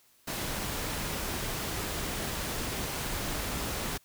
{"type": "noise", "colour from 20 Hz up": "pink", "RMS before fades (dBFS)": -34, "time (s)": [0.27, 3.98], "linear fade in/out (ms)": 10, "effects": ["white hiss -64 dBFS RMS until 4.04 s"]}